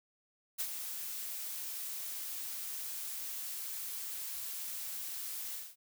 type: noise with ADSR envelope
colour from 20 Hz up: blue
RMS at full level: -34 dBFS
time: 0.58-5.76 s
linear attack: 25 ms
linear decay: 61 ms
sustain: -7 dB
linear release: 220 ms
effects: none